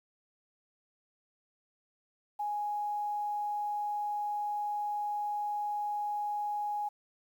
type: tone with quantisation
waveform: sine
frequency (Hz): 830.6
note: G#5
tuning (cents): 0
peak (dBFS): -31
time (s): 2.39-6.89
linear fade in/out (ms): 10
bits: 10
effects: none